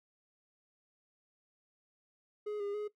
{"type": "tone with pitch steps", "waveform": "triangle", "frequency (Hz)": [419.5, 405.4, 419.4], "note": ["G#4", "G#4", "G#4"], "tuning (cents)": [17, -42, 17], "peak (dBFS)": -33, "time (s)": [2.46, 2.88], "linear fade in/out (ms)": 10, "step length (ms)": 140, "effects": ["noise-tail reverb RT60 0.1 s tail -17 dB re dry"]}